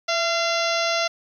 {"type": "harmonic tone with a mistuned harmonic", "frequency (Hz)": 687, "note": "F5", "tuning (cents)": -29, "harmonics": [1, 2, 3, 4, 5, 6, 7, 8, 9], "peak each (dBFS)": [-24, -27, -29, -30, -31, -32, -32, -33, -34], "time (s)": [0.08, 1.08], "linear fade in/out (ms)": 10, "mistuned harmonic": 1, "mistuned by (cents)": -49, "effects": ["9-bit"]}